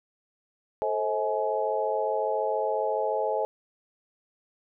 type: tone cluster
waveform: sine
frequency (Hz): 437.6 / 532 / 639 / 844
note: A4 / C5 / D#5 / G#5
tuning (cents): -9 / +29 / +46 / +28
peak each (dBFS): -30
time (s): 0.82-3.45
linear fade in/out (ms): 0
effects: none